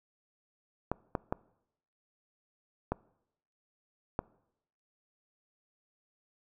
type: clicks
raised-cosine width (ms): 1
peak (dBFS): -16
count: 5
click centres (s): 0.916 / 1.152 / 1.325 / 2.92 / 4.191
effects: noise-tail reverb RT60 0.8 s tail -23 dB re dry